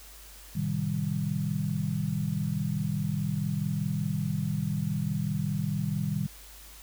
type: chord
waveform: sine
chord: A half-diminished seventh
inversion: none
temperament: equal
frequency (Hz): 110 / 130.81 / 155.56 / 196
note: A2 / C3 / Eb3 / G3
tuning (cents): 0 / 0 / 0 / 0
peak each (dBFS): -35 / -35 / -30 / -32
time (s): 0.55-6.27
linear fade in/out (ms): 10
effects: added 50 Hz sine -50 dBFS peak until 6.82 s + white hiss -50 dBFS RMS until 6.82 s